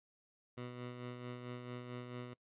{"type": "tone with tremolo", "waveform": "15% pulse", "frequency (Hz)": 123.3, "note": "B2", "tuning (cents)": -2, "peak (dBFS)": -36, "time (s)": [0.57, 2.34], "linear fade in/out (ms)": 10, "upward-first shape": "sine", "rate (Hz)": 4.5, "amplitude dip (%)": 45, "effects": ["noise-tail reverb RT60 0.1 s tail -23 dB re dry", "resampled to 8000 Hz"]}